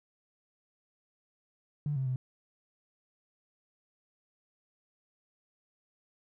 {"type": "tone with pitch steps", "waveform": "triangle", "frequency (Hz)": [146.9, 132.9, 128.2], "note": ["D3", "C3", "C3"], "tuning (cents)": [1, 27, -35], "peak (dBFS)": -25, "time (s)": [1.86, 2.16], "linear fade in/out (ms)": 2, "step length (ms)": 100, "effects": ["tanh soft clip ceiling -27 dBFS"]}